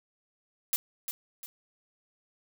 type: noise with echo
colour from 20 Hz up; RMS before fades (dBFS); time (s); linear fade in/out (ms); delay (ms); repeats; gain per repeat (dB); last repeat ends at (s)
blue; -27; 0.73-0.76; 0; 350; 2; -8; 1.46
effects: none